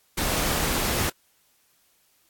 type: noise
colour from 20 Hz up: pink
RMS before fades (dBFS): -25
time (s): 0.17-1.1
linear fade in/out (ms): 10
effects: white hiss -64 dBFS RMS until 2.29 s + AAC 64 kbps